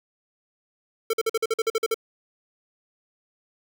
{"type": "tone bursts", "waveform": "square", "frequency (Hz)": 448.5, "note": "A4", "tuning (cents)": 33, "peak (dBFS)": -21, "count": 11, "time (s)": [1.1, 1.944], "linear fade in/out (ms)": 5, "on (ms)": 34, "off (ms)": 47, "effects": ["9-bit"]}